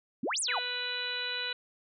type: exponential two-way sweep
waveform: sine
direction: up then down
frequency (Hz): 196 to 10550 to 631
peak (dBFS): -29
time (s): 0.23-0.59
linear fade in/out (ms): 5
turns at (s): 0.4
type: harmonic tone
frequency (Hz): 493.9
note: B4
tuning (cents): 0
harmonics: 1 / 2 / 3 / 4 / 5 / 6 / 7 / 8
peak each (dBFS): -45 / -48 / -38 / -45 / -40 / -39 / -47 / -36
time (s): 0.48-1.53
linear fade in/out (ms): 5
effects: none